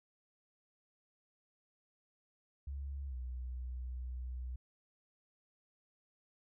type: tone with pitch glide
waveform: sine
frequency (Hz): 69.3 to 62.46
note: C#2 to B1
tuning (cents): 0 to +20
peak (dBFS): -39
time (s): 2.67-4.56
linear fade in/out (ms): 5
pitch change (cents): -180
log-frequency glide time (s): 3.07-3.15
effects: none